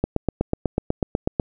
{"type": "click train", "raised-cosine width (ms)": 2, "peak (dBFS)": -6, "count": 12, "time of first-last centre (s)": [0.04, 1.398], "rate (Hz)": 8.1, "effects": []}